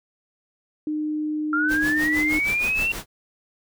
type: tone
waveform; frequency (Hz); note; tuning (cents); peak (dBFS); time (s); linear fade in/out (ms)
sine; 304.6; D#4; -37; -23; 0.87-2.39; 2
type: linear sweep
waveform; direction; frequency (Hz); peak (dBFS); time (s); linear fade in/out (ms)
sine; up; 1363 to 2748; -20; 1.53-2.92; 2
type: noise with tremolo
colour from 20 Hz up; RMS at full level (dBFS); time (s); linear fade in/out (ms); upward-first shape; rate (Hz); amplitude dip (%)
pink; -31; 1.68-3.06; 50; sine; 6.4; 80
effects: none